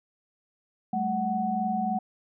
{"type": "tone cluster", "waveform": "sine", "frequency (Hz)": [193.5, 216.7, 745], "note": ["G3", "A3", "F#5"], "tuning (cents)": [-22, -26, 12], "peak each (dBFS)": [-33, -30, -27], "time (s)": [0.93, 1.99], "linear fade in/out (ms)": 5, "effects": []}